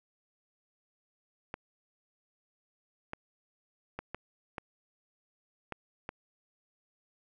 clicks, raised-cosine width 0.5 ms, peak -22 dBFS, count 7, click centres 1.541 / 3.134 / 3.99 / 4.146 / 4.582 / 5.723 / 6.091 s, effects none

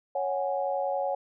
sine chord, C# suspended fourth, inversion none, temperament equal, 554.4 / 740 / 830.6 Hz, C#5 / F#5 / G#5, 0 / 0 / 0 cents, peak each -29 / -31 / -33 dBFS, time 0.15-1.15 s, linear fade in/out 5 ms, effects none

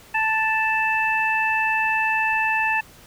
harmonic tone, 880 Hz, A5, in tune, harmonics 1 / 2 / 3, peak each -23 / -23 / -23 dBFS, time 0.14-2.81 s, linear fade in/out 10 ms, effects pink hiss -48 dBFS RMS until 3.06 s

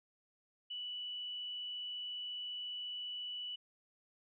sine tone with frequency modulation, 2960 Hz, F#7, in tune, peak -40 dBFS, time 0.7-3.56 s, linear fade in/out 10 ms, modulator 65.5 Hz, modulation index 0.42, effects none

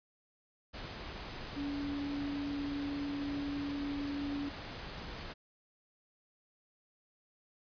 sine tone in noise, 284.7 Hz, C#4, 46 cents sharp, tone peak -35 dBFS, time 1.56-4.5 s, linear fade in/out 20 ms, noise pink, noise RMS -44 dBFS, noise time 0.73-5.34 s, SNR +6 dB, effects resampled to 11025 Hz

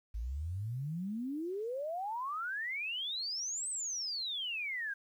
sine exponential two-way sweep, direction up then down, 51.91 to 8400 to 1572 Hz, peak -35 dBFS, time 0.14-4.94 s, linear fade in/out 10 ms, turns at 3.69 s, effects 11-bit

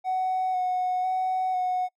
triangle tone with vibrato, 740 Hz, F#5, in tune, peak -20 dBFS, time 0.04-1.89 s, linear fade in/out 50 ms, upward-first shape square, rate 1 Hz, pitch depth 15 cents each way, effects noise-tail reverb RT60 0.1 s tail -26 dB re dry + tanh soft clip ceiling -20 dBFS

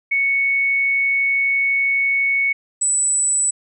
sine tone pair in turn, 2217 / 7946 Hz, C#7 / B8, 0 / +10 cents, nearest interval octave + minor seventh, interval 2210 cents, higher second, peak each -15 dBFS, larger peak neither, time 0.11-2.53 / 2.81-3.51 s, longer first, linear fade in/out 10 ms, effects none

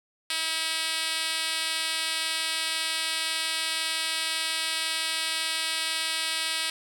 5% pulse tone with band-pass filter, 321.9 Hz, E4, 41 cents flat, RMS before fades -29 dBFS, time 0.3-6.7 s, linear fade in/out 2 ms, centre 5800 Hz, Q 0.85, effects none

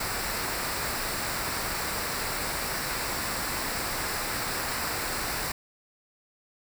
pink noise with comb filter, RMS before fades -31 dBFS, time 0-5.52 s, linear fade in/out 5 ms, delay 0.31 ms, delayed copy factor -0.55, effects none

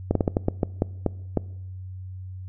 slowing click train, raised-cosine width 2 ms, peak -7 dBFS, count 10, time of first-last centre 0.11-1.373 s, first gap 43 ms, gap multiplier 1.28, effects noise-tail reverb RT60 0.9 s tail -22 dB re dry + added 93 Hz sine -34 dBFS peak until 2.48 s

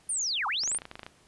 sine linear two-way sweep, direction down then up, 9530 to 770 to 9530 Hz, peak -27 dBFS, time 0.09-0.78 s, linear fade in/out 5 ms, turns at 0.47 s
clicks, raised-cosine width 0.3 ms, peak -24 dBFS, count 12, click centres 0.636 / 0.676 / 0.716 / 0.748 / 0.787 / 0.819 / 0.854 / 0.914 / 0.955 / 0.994 / 1.032 / 1.065 s
effects pink hiss -61 dBFS RMS until 1.27 s + resampled to 24000 Hz

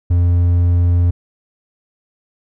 triangle tone, 87.31 Hz, F2, in tune, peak -8 dBFS, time 0.1-1.11 s, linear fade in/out 10 ms, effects none

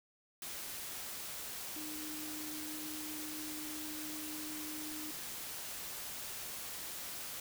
sine tone in noise, 306.4 Hz, D#4, 27 cents flat, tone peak -45 dBFS, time 1.76-5.11 s, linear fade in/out 2 ms, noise white, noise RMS -44 dBFS, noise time 0.42-7.4 s, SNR -4 dB, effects none

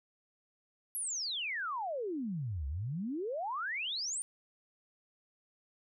sine exponential two-way sweep, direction down then up, 11670 to 65.41 to 9320 Hz, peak -34 dBFS, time 0.95-4.22 s, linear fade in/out 0 ms, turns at 2.67 s, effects none

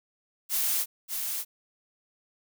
blue noise with echo, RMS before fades -27 dBFS, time 0.49-0.86 s, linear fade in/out 50 ms, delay 590 ms, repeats 1, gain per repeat -5 dB, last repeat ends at 1.45 s, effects none

